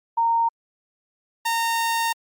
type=tone pair in turn; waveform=sine / sawtooth; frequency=923 / 918.7 Hz; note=A#5 / A#5; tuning=-17 / -25 cents; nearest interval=unison; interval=8 cents; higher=first; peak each=-17 dBFS; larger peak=neither; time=0.17-0.49 / 1.45-2.13 s; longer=second; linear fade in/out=10 ms; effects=Opus 48 kbps